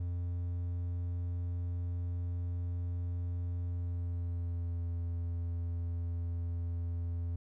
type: tone with pitch glide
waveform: triangle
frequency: 87.5 to 85.6 Hz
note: F2 to F2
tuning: +4 to -34 cents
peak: -31 dBFS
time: 0-7.36 s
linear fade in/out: 5 ms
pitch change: -38 cents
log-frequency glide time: 3.69-4.82 s
effects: none